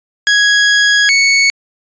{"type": "tone pair in turn", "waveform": "sawtooth", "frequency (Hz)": [1661.2, 2217], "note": ["G#6", "C#7"], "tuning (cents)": [0, 0], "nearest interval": "perfect fourth", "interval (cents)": 500, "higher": "second", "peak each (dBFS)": -4, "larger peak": "neither", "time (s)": [[0.27, 1.09], [1.09, 1.5]], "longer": "first", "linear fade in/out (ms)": 0, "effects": ["resampled to 16000 Hz"]}